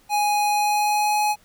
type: tone with pitch glide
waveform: square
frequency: 830.6 to 840.3 Hz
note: G#5 to G#5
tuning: 0 to +20 cents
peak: -19 dBFS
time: 0.09-1.36 s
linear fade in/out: 50 ms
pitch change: +20 cents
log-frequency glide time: 0.46-1.16 s
effects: pink hiss -57 dBFS RMS until 1.44 s